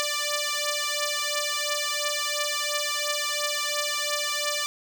5% pulse beating tone pair, 588 / 590.9 Hz, D5 / D5, +2 / +10 cents, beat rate 2.9 Hz, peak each -17 dBFS, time 0-4.66 s, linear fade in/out 0 ms, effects none

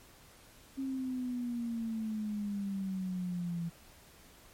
sine exponential sweep, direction down, 271 to 167.2 Hz, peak -33 dBFS, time 0.77-3.7 s, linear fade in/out 20 ms, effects pink hiss -58 dBFS RMS until 4.53 s + MP3 64 kbps

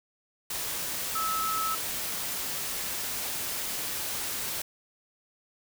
sine tone in noise, 1300 Hz, E6, 24 cents flat, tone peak -28 dBFS, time 1.15-1.75 s, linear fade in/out 5 ms, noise white, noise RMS -33 dBFS, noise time 0.5-4.62 s, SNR +2 dB, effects none

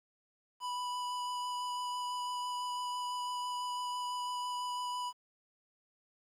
square tone with vibrato, 987.8 Hz, B5, in tune, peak -36 dBFS, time 0.6-5.13 s, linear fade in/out 50 ms, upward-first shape sine, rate 6 Hz, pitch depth 9 cents each way, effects low-pass 9000 Hz 12 dB/octave + 11-bit

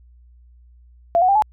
sine tone with pitch steps, 683 / 736.3 / 793.7 / 855.6 Hz, F5 / F#5 / G5 / A5, -39 / -9 / +21 / -49 cents, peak -12 dBFS, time 1.15-1.422 s, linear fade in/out 0 ms, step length 68 ms, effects added 60 Hz sine -46 dBFS peak until 1.52 s

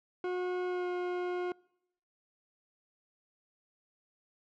40% pulse tone with pitch glide, 362.2 to 358.2 Hz, F#4 to F4, -37 to +44 cents, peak -31 dBFS, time 0.24-1.52 s, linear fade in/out 2 ms, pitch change -19 cents, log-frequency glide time 0.67-0.88 s, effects noise-tail reverb RT60 0.8 s tail -26 dB re dry + low-pass 2000 Hz 12 dB/octave

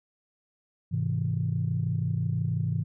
sine chord, Ab augmented, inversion none, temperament just, 103.83 / 129.78 / 162.23 Hz, Ab2 / C3 / E3, 0 / -14 / -27 cents, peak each -29 dBFS, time 0.91-2.84 s, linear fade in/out 20 ms, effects tanh soft clip ceiling -16 dBFS

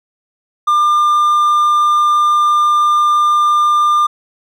triangle tone, 1199 Hz, D6, 36 cents sharp, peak -7 dBFS, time 0.67-4.07 s, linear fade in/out 10 ms, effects none

